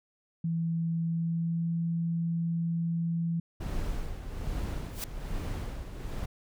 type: tone with pitch glide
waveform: sine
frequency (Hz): 165.7 to 167.43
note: E3 to E3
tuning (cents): +9 to +27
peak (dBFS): -27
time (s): 0.44-3.4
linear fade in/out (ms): 5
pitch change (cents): +18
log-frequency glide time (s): 1.02-1.71
type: noise with tremolo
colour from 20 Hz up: brown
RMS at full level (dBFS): -32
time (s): 3.6-6.26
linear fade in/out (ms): 10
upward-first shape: sine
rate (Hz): 1.2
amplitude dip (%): 60
type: noise with exponential growth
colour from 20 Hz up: white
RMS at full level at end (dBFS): -32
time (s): 4.88-5.04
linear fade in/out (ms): 1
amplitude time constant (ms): 34
effects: none